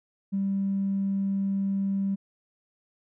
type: tone with tanh clipping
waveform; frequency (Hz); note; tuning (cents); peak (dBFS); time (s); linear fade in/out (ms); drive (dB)
triangle; 196; G3; 0; -24; 0.32-2.16; 20; 4
effects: none